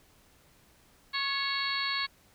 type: harmonic tone with a mistuned harmonic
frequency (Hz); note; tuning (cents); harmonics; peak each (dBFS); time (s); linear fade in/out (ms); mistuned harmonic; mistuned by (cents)
551; C#5; -11; 2 / 3 / 4 / 5 / 6 / 7 / 8; -36 / -36 / -35 / -42 / -41 / -37 / -34; 1.13-2.07; 20; 3; +31
effects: pink hiss -62 dBFS RMS until 2.34 s